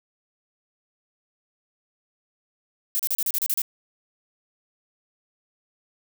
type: noise bursts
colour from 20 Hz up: violet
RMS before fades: -24 dBFS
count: 9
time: 2.95-3.618 s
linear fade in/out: 0 ms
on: 44 ms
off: 34 ms
effects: none